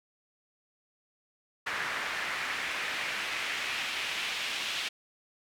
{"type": "noise with band-pass filter sweep", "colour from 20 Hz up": "pink", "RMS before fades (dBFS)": -34, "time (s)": [1.66, 4.89], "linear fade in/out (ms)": 10, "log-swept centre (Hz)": [1700, 3000], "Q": 1.7, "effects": []}